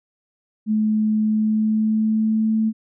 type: tone with pitch glide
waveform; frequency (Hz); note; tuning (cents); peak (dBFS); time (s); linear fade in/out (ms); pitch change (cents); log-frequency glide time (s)
sine; 215.4 to 219.8; A3 to A3; -37 to -2; -16; 0.66-2.73; 50; +35; 1.23-2.57
effects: none